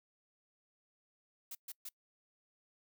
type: noise bursts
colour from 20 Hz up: blue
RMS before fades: -45 dBFS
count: 3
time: 1.51-1.89 s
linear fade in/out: 5 ms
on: 40 ms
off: 130 ms
effects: noise-tail reverb RT60 0.1 s tail -25 dB re dry